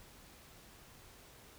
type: silence
effects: pink hiss -58 dBFS RMS until 1.58 s